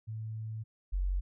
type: tone pair in turn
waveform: sine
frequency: 110 / 46.25 Hz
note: A2 / F#1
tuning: 0 / 0 cents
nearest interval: octave + minor third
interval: 1500 cents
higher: first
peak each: -36 / -28 dBFS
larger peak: second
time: 0.07-0.64 / 0.92-1.21 s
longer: first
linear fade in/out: 20 ms
effects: none